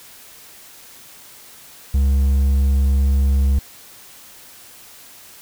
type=tone with hard clipping; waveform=triangle; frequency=68.3 Hz; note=C#2; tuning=25 cents flat; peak=-14 dBFS; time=1.94-3.59 s; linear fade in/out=5 ms; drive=7 dB; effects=white hiss -43 dBFS RMS until 5.41 s